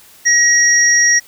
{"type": "tone pair together", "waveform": "sine", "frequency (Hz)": [1900, 5681], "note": ["A#6", "F8"], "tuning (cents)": [33, 29], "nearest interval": "octave + perfect fifth", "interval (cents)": 1896, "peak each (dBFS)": -11, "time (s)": [0.25, 1.2], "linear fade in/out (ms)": 20, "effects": ["white hiss -44 dBFS RMS until 1.27 s"]}